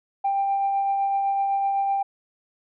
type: tone with tremolo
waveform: sine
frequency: 790 Hz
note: G5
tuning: 13 cents sharp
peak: -18 dBFS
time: 0.24-2.03 s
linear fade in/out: 10 ms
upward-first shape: triangle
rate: 7.9 Hz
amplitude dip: 30%
effects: tanh soft clip ceiling -16 dBFS